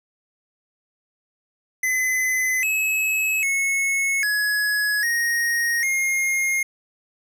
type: tone with pitch steps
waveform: square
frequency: 2028 / 2578 / 2190 / 1684 / 1870 / 2136 Hz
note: B6 / E7 / C#7 / G#6 / A#6 / C7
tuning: +45 / -39 / -22 / +24 / +5 / +35 cents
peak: -20 dBFS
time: 1.83-6.63 s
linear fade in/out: 5 ms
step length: 800 ms
effects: none